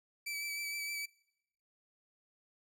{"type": "tone with vibrato", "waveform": "sawtooth", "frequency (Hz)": 2308, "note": "D7", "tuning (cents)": -31, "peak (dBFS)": -34, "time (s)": [0.26, 1.06], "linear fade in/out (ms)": 10, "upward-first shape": "sine", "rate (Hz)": 6.5, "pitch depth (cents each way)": 20, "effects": ["noise-tail reverb RT60 0.8 s tail -24 dB re dry"]}